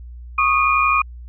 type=tone cluster; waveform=sine; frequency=1107 / 1238 / 2435 Hz; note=C#6 / D#6 / D#7; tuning=-3 / -9 / -38 cents; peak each=-18 dBFS; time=0.38-1.02 s; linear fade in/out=5 ms; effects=added 60 Hz sine -33 dBFS peak until 1.28 s